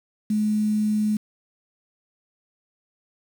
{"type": "tone with quantisation", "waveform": "sine", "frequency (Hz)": 212.6, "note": "G#3", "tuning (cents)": 41, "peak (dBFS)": -19, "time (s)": [0.3, 1.17], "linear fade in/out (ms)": 5, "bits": 7, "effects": []}